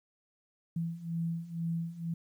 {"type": "beating tone pair", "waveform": "sine", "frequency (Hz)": [165.5, 167.6], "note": ["E3", "E3"], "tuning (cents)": [7, 29], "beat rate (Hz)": 2.1, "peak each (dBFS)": [-37, -34], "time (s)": [0.76, 2.14], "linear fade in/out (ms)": 5, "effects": ["11-bit"]}